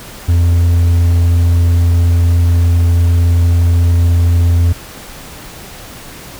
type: tone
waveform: triangle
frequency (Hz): 85.7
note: F2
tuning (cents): -32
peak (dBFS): -5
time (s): 0.28-4.73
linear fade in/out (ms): 10
effects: pink hiss -32 dBFS RMS until 6.39 s